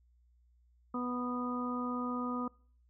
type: harmonic tone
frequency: 246.9 Hz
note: B3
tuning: in tune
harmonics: 1 / 2 / 3 / 4 / 5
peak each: -35 / -43 / -49 / -44 / -39 dBFS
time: 0.94-2.48 s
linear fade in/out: 5 ms
effects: noise-tail reverb RT60 0.5 s tail -25 dB re dry + added 60 Hz sine -64 dBFS peak until 2.89 s